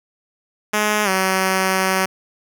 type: tone with pitch glide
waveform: 5% pulse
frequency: 211.1 to 189.16 Hz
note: G#3 to F#3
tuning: +29 to +39 cents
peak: -5 dBFS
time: 0.73-2.06 s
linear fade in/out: 10 ms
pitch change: -190 cents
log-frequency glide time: 1.04-1.09 s
effects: none